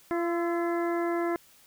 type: harmonic tone with a mistuned harmonic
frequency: 342.1 Hz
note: F4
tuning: 36 cents flat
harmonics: 1 / 2 / 3 / 4 / 5 / 6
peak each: -27 / -33 / -37 / -39 / -41 / -43 dBFS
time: 0.11-1.36 s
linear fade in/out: 0 ms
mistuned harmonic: 4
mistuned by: -43 cents
effects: white hiss -58 dBFS RMS until 1.66 s